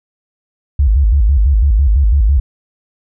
sine tone with vibrato, 60.6 Hz, B1, 32 cents flat, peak -7 dBFS, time 0.79-2.4 s, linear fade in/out 5 ms, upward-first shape square, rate 6 Hz, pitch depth 260 cents each way, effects none

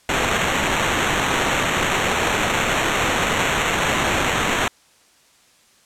white noise with sample-and-hold, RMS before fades -20 dBFS, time 0.09-4.68 s, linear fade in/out 2 ms, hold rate 4900 Hz, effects white hiss -55 dBFS RMS until 5.85 s + low-pass 9000 Hz 12 dB/octave

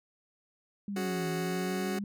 sine exponential two-way sweep, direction down then up, 205.1 to 164.81 to 203.5 Hz, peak -33 dBFS, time 0.88-2.04 s, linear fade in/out 2 ms, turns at 1.29 s
sawtooth chord, C# suspended fourth, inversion none, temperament just, 277.2 / 369.6 / 415.8 Hz, C#4 / F#4 / G#4, 0 / -2 / +2 cents, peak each -36 / -30 / -36 dBFS, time 0.96-1.99 s, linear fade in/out 5 ms
effects none

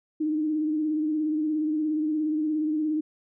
sine tone with vibrato, 307.6 Hz, D#4, 20 cents flat, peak -23 dBFS, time 0.2-3.01 s, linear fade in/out 10 ms, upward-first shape sine, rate 17 Hz, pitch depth 41 cents each way, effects none

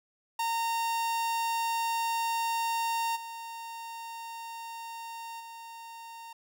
45% pulse tone with level steps, 920 Hz, A#5, 23 cents flat, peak -28 / -39 / -43 dBFS, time 0.39-6.33 s, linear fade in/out 5 ms, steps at 3.15 / 5.39 s, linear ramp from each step 20 ms, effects none

